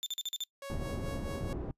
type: tone bursts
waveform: 35% pulse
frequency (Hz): 3555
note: A7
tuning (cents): +17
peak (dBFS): -31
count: 6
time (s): 0.03-0.437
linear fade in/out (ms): 0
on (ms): 32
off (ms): 43
type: tone with tremolo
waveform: sawtooth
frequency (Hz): 554.4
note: C#5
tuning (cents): 0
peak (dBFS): -36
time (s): 0.62-1.53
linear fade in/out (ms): 2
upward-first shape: sine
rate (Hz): 4.6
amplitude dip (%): 60
type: low-pass noise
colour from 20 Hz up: pink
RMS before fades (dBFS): -37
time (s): 0.7-1.71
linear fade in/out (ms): 0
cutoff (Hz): 480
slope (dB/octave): 12
effects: noise-tail reverb RT60 0.1 s tail -23 dB re dry + resampled to 32000 Hz